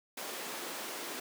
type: high-pass noise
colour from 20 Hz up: pink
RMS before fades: -41 dBFS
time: 0.17-1.2 s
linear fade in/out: 5 ms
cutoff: 270 Hz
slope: 24 dB/octave
effects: none